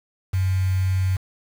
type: tone with quantisation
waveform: sine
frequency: 93.8 Hz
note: F#2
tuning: 24 cents sharp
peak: -18 dBFS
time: 0.33-1.17 s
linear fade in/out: 10 ms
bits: 6
effects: none